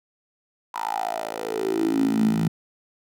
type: tone with high-pass filter sweep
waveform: 10% pulse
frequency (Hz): 55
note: A1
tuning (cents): 0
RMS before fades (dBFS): -24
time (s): 0.74-2.48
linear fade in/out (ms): 5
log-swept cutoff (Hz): 1000 to 170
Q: 8.6
effects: none